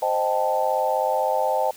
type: chord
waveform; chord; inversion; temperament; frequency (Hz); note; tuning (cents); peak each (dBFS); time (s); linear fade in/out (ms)
sine; A half-diminished seventh; first; equal; 523.3 / 622.3 / 784 / 880; C5 / Eb5 / G5 / A5; 0 / 0 / 0 / 0; -25; 0.02-1.71; 5
effects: white hiss -46 dBFS RMS until 1.76 s + high-pass 60 Hz 12 dB/octave